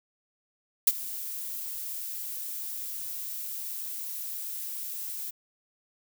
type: noise with ADSR envelope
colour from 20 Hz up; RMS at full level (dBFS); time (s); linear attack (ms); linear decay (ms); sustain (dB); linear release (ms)
violet; -18; 0.87-5.31; 5; 38; -18; 13
effects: none